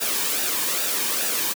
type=noise with flanger; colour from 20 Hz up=white; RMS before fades=-24 dBFS; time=0-1.54 s; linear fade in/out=20 ms; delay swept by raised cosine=0.93 to 1.51 ms; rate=2.4 Hz; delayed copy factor=-0.5; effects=high-pass 200 Hz 12 dB/octave